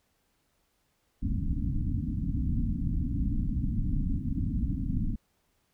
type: low-pass noise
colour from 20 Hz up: pink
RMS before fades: -29 dBFS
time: 1.22-5.16 s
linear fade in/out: 10 ms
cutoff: 290 Hz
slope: 96 dB/octave
effects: pink hiss -73 dBFS RMS until 5.73 s